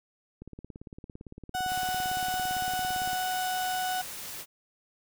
click train, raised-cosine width 3 ms, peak -30 dBFS, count 49, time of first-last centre 0.42-3.132 s, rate 17.7 Hz
35% pulse tone, 740 Hz, F#5, in tune, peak -27 dBFS, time 1.54-4.02 s, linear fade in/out 10 ms
white noise, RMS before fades -40 dBFS, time 1.66-4.46 s, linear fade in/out 50 ms
effects none

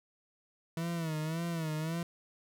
40% pulse tone with vibrato, 162.1 Hz, E3, 29 cents flat, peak -32 dBFS, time 0.77-2.03 s, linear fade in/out 2 ms, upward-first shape sine, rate 1.8 Hz, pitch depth 90 cents each way, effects none

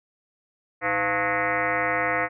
sine tone with frequency modulation, 1276 Hz, D#6, 43 cents sharp, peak -21 dBFS, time 0.81-2.29 s, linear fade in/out 50 ms, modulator 192 Hz, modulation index 4.6, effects none

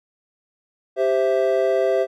triangle chord, C major, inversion second, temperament equal, 392 / 523.3 / 659.3 Hz, G4 / C5 / E5, 0 / 0 / 0 cents, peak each -19 dBFS, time 0.96-2.07 s, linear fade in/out 50 ms, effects none

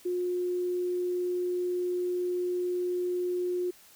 sine tone, 358.2 Hz, F4, 44 cents sharp, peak -27 dBFS, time 0.05-3.71 s, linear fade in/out 10 ms, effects white hiss -56 dBFS RMS until 3.95 s

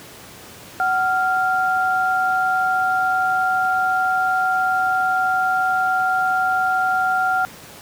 sine tone pair together, 748.6 / 1393 Hz, F#5 / F6, +20 / -5 cents, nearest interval major seventh, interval 1075 cents, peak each -19 dBFS, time 0.8-7.45 s, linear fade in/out 0 ms, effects pink hiss -40 dBFS RMS until 7.81 s + high-pass 100 Hz 12 dB/octave

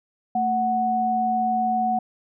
sine tone pair together, 223.1 / 740 Hz, A3 / F#5, +24 / 0 cents, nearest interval octave + major sixth, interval 2076 cents, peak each -27 / -20 dBFS, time 0.35-1.99 s, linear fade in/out 5 ms, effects none

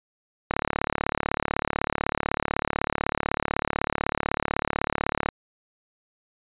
click train, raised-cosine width 0.5 ms, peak -8 dBFS, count 173, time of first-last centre 0.51-5.288 s, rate 36 Hz, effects resampled to 8000 Hz

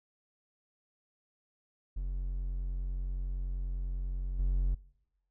triangle tone with level steps, 45.21 Hz, F#1, 39 cents flat, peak -30 / -24 dBFS, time 1.96-4.75 s, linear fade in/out 10 ms, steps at 4.39 s, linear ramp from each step 2 ms, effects noise-tail reverb RT60 0.9 s tail -23 dB re dry

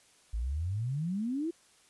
sine exponential sweep, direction up, 51.91 to 347.4 Hz, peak -30 dBFS, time 0.33-1.51 s, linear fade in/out 10 ms, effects white hiss -63 dBFS RMS until 1.89 s + resampled to 24000 Hz

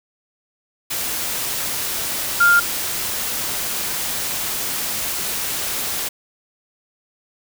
sine tone in noise, 1400 Hz, F6, 4 cents sharp, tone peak -10 dBFS, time 2.4-2.6 s, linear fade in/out 10 ms, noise white, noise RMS -24 dBFS, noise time 0.9-6.09 s, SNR +11 dB, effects none

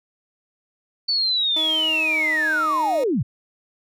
sine linear sweep, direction down, 4524 to 92.3 Hz, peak -18 dBFS, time 1.08-3.23 s, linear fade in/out 10 ms
20% pulse tone with pitch glide, 315.8 to 311.5 Hz, D#4 to D#4, +26 to +2 cents, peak -24 dBFS, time 1.56-3.04 s, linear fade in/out 5 ms, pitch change -24 cents, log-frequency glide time 2.07-2.24 s
effects none

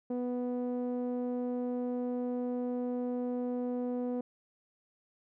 sawtooth tone with low-pass filter, 246.9 Hz, B3, in tune, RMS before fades -34 dBFS, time 0.1-4.21 s, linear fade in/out 5 ms, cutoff 510 Hz, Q 1.6, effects none

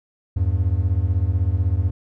triangle beating tone pair, 82.3 / 98.3 Hz, E2 / G2, -2 / +5 cents, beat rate 16 Hz, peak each -18 dBFS, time 0.36-1.91 s, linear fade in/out 10 ms, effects none

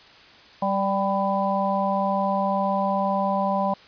harmonic tone with a mistuned harmonic, 195.4 Hz, G3, 5 cents flat, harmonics 1 / 3 / 4 / 5, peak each -26 / -26 / -26 / -26 dBFS, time 0.62-3.74 s, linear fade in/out 5 ms, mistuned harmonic 5, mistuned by +34 cents, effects white hiss -49 dBFS RMS until 3.87 s + resampled to 11025 Hz

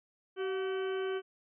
harmonic tone with a mistuned harmonic, 381.5 Hz, G4, 47 cents flat, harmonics 1 / 2 / 3 / 4 / 5 / 6 / 7 / 8, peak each -32 / -47 / -46 / -44 / -56 / -52 / -56 / -49 dBFS, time 0.36-1.22 s, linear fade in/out 50 ms, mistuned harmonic 2, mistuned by -88 cents, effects none

